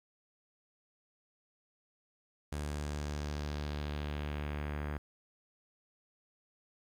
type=tone with low-pass filter sweep; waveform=sawtooth; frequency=73.8 Hz; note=D2; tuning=9 cents sharp; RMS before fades=-38 dBFS; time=2.52-4.98 s; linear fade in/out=5 ms; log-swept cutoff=10000 to 1800 Hz; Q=1.7; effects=10-bit